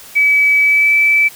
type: tone with pitch glide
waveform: sine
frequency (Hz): 2288 to 2313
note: D7 to D7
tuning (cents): -46 to -27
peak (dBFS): -8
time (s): 0.15-1.29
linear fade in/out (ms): 20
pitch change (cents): +19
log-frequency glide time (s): 0.62-0.95
effects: white hiss -37 dBFS RMS until 1.35 s